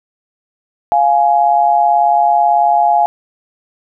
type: tone pair together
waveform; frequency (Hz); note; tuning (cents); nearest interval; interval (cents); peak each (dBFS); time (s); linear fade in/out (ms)
sine; 698.5 / 836.7; F5 / G#5; 0 / +13; minor third; 313; -11; 0.92-3.06; 0
effects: none